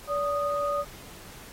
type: tone pair together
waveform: sine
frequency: 576 / 1237.9 Hz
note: D5 / D#6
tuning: -34 / -9 cents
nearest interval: octave + minor second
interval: 1325 cents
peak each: -27 / -28 dBFS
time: 0.07-0.85 s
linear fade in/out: 50 ms
effects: pink hiss -47 dBFS RMS until 1.52 s + AAC 48 kbps